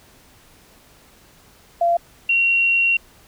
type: tone pair in turn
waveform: sine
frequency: 686 / 2744 Hz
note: F5 / F7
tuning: -31 / -31 cents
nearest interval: 2 octaves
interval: 2400 cents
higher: second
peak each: -14 dBFS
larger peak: neither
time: 1.81-1.97 / 2.29-2.97 s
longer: second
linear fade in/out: 5 ms
effects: pink hiss -51 dBFS RMS until 3.27 s